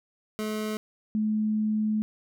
25% pulse / sine tone pair in turn, 214.8 / 214.8 Hz, A3 / A3, -41 / -41 cents, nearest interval unison, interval 0 cents, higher neither, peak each -25 / -23 dBFS, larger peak second, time 0.39-0.77 / 1.15-2.02 s, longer second, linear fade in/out 0 ms, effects none

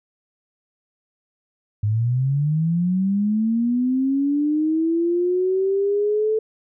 sine linear sweep, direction up, 102 to 440 Hz, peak -17 dBFS, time 1.83-6.39 s, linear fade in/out 5 ms, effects none

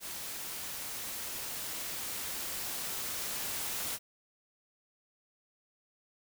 white noise with level ramp, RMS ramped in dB -41 to -36 dBFS, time 0-3.99 s, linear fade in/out 50 ms, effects none

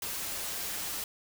white noise with comb filter, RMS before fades -36 dBFS, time 0.02-1.04 s, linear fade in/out 2 ms, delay 7.9 ms, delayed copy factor -0.5, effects none

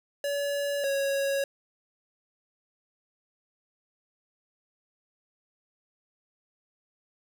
square tone pair in turn, 569 / 552.8 Hz, C#5 / C#5, +45 / -5 cents, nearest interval minor second, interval 50 cents, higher first, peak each -28 / -26 dBFS, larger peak second, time 0.24-0.84 / 0.84-1.44 s, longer neither, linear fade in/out 2 ms, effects none

